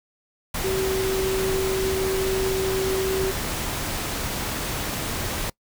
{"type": "tone in noise", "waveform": "sine", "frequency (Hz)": 381.4, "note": "G4", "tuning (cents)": -47, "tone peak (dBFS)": -22, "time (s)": [0.64, 3.31], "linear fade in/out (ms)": 5, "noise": "pink", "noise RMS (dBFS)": -28, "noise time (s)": [0.54, 5.5], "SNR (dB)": 3, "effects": ["noise-tail reverb RT60 0.1 s tail -24 dB re dry"]}